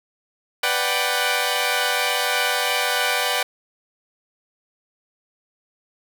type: chord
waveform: 10% pulse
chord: G major seventh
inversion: first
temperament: equal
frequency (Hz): 493.9 / 587.3 / 740 / 784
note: B4 / D5 / F#5 / G5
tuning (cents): 0 / 0 / 0 / 0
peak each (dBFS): -17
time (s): 0.63-3.43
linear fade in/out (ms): 5
effects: none